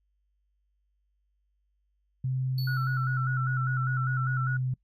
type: tone with pitch glide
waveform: sine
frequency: 130 to 128.51 Hz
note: C3 to C3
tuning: -11 to -31 cents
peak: -26 dBFS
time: 2.24-4.74 s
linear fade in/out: 5 ms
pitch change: -20 cents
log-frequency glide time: 2.87-3.08 s
type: tone with exponential decay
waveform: square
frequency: 4435 Hz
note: C#8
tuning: in tune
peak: -36 dBFS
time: 2.58-3.27 s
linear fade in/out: 2 ms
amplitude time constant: 150 ms
type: tone with vibrato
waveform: sine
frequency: 1396.9 Hz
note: F6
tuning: in tune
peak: -31 dBFS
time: 2.67-4.57 s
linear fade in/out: 5 ms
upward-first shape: square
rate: 5 Hz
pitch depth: 70 cents each way
effects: noise-tail reverb RT60 0.1 s tail -24 dB re dry + added 50 Hz sine -70 dBFS peak until 4.83 s